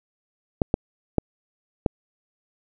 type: clicks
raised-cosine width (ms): 2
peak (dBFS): -5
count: 4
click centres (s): 0.618 / 0.741 / 1.183 / 1.862
effects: none